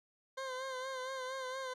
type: tone with vibrato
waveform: 20% pulse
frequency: 521 Hz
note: C5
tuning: 7 cents flat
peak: -34 dBFS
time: 0.37-1.74 s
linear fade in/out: 10 ms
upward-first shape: sine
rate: 4.3 Hz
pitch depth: 45 cents each way
effects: low-pass 7000 Hz 12 dB/octave